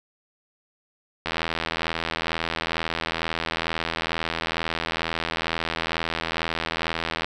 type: click train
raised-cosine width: 0.3 ms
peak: -9 dBFS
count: 493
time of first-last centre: 1.26-7.245 s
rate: 82.2 Hz
effects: none